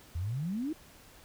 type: exponential sweep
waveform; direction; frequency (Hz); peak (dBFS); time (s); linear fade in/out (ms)
sine; up; 77.78 to 330.5; -31; 0.15-0.73; 5
effects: pink hiss -56 dBFS RMS until 1.24 s